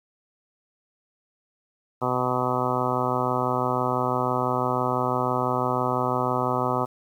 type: harmonic tone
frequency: 126 Hz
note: B2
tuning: 35 cents sharp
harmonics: 1 / 2 / 3 / 4 / 5 / 6 / 7 / 8 / 9 / 10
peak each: -31 / -31 / -31 / -31 / -31 / -31 / -31 / -31 / -31 / -31 dBFS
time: 2.01-6.86 s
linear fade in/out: 20 ms
effects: 9-bit